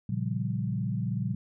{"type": "chord", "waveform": "sine", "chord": "G half-diminished seventh", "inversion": "first", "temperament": "equal", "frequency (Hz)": [116.54, 138.59, 174.61, 196], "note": ["Bb2", "Db3", "F3", "G3"], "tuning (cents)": [0, 0, 0, 0], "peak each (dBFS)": [-31, -34, -34, -34], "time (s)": [0.09, 1.35], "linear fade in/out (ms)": 5, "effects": []}